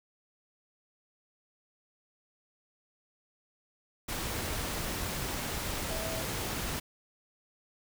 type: tone in noise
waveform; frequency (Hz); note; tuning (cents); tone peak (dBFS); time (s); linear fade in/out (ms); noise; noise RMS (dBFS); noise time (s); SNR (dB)
sine; 651; E5; -22; -39; 5.9-6.22; 10; pink; -35; 4.08-6.8; -7
effects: none